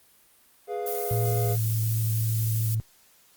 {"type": "chord", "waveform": "triangle", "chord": "F diminished", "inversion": "first", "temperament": "equal", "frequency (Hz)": [415.3, 493.9, 698.5], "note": ["Ab4", "Cb5", "F5"], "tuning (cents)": [0, 0, 0], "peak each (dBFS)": [-29, -33, -31], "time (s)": [0.67, 1.57], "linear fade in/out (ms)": 50}
{"type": "noise", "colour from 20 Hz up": "violet", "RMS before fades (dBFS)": -33, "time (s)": [0.86, 2.75], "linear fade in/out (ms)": 5}
{"type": "tone with pitch glide", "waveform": "sine", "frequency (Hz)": [113.2, 110.93], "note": ["A2", "A2"], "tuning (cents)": [50, 15], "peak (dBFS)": -23, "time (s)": [1.11, 2.8], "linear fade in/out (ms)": 0, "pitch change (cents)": -35, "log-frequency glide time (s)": [1.44, 1.65]}
{"effects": ["white hiss -59 dBFS RMS until 3.36 s", "Opus 32 kbps"]}